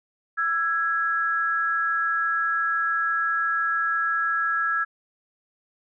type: tone pair together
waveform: sine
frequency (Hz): 1335.3 / 1661.2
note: E6 / G#6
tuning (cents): +22 / 0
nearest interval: major third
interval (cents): 378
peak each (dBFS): -24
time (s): 0.37-4.85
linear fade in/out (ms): 20
effects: none